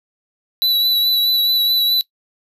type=tone with vibrato; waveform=square; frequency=3951 Hz; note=B7; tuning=in tune; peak=-14 dBFS; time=0.62-2.01 s; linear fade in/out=0 ms; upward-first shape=triangle; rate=4.7 Hz; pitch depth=27 cents each way; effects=noise-tail reverb RT60 0.1 s tail -20 dB re dry